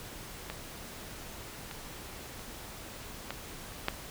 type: clicks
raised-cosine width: 0.3 ms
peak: -20 / -24 / -30 / -19 / -12 dBFS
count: 5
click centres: 0.5 / 1.712 / 2.394 / 3.306 / 3.884 s
effects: pink hiss -45 dBFS RMS until 4.1 s